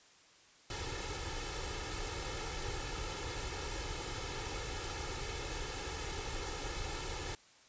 pink noise with comb filter, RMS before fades -40 dBFS, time 0.7-7.35 s, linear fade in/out 2 ms, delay 2.3 ms, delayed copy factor +0.75, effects white hiss -62 dBFS RMS until 7.68 s + resampled to 16000 Hz

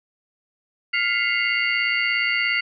sine tone cluster, 1405 / 2028 / 2145 / 2795 / 4549 Hz, F6 / B6 / C7 / F7 / C#8, +10 / +45 / +42 / +1 / +44 cents, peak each -28 / -24 / -24 / -25 / -32 dBFS, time 0.93-2.61 s, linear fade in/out 10 ms, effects none

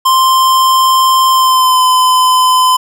square tone with pitch glide, 1046.5 to 1019.6 Hz, C6 to C6, 0 to -45 cents, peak -7 dBFS, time 0.05-2.77 s, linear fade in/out 10 ms, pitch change -45 cents, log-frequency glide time 1.3-1.83 s, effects none

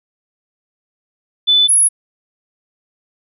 sine tone pair in turn, 3499 / 10485 Hz, A7 / E9, -10 / -10 cents, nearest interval octave + perfect fifth, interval 1900 cents, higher second, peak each -8 dBFS, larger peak neither, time 1.47-1.68 / 1.68-1.89 s, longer neither, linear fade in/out 20 ms, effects none

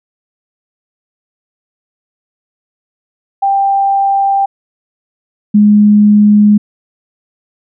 sine tone pair in turn, 789 / 208.4 Hz, G5 / G#3, +11 / +6 cents, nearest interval octave + major seventh, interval 2305 cents, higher first, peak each -8 / -3 dBFS, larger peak second, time 3.42-4.46 / 5.54-6.58 s, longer neither, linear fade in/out 10 ms, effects none

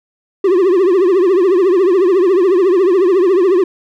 triangle tone with vibrato, 370 Hz, F#4, in tune, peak -6 dBFS, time 0.44-3.64 s, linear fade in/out 5 ms, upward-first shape triangle, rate 14 Hz, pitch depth 170 cents each way, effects none

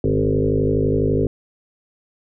sine tone with frequency modulation, 265.2 Hz, C4, 23 cents sharp, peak -15 dBFS, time 0.04-1.27 s, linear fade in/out 2 ms, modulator 52 Hz, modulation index 4.1, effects none

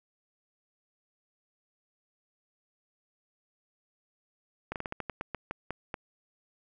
slowing click train, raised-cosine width 0.5 ms, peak -19 dBFS, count 12, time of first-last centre 4.72-5.942 s, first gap 38 ms, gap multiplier 1.2, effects none

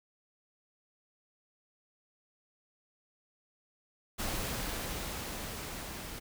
pink noise with level ramp, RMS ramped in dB -35 to -43 dBFS, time 4.18-6.2 s, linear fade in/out 20 ms, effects none

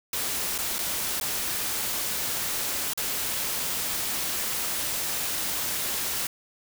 white noise with dropouts, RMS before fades -29 dBFS, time 0.13-6.27 s, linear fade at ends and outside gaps 2 ms, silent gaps 0.58-0.586 / 0.784-0.789 / 1.2-1.211 / 2.935-2.975 s, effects none

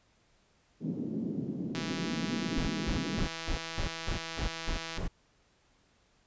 white band-pass noise, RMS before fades -35 dBFS, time 0.8-3.27 s, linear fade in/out 50 ms, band 160 to 280 Hz, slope 24 dB/octave
click train, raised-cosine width 0.2 ms, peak -21 dBFS, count 530, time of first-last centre 1.75-4.976 s, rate 164 Hz
brown noise bursts, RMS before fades -32 dBFS, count 9, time 2.57-5.08 s, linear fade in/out 10 ms, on 110 ms, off 190 ms
effects pink hiss -68 dBFS RMS until 6.26 s + resampled to 16000 Hz

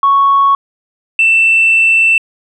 sine tone pair in turn, 1108.7 / 2671 Hz, C#6 / E7, 0 / +22 cents, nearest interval octave + minor third, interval 1522 cents, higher second, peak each -5 dBFS, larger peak neither, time 0.03-0.55 / 1.19-2.18 s, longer second, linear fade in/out 2 ms, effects tanh soft clip ceiling -2 dBFS

